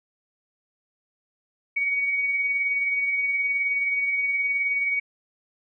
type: tone with tremolo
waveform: sine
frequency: 2248 Hz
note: C#7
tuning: 24 cents sharp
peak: -20 dBFS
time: 1.76-5 s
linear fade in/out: 10 ms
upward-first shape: sine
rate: 19 Hz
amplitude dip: 35%
effects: none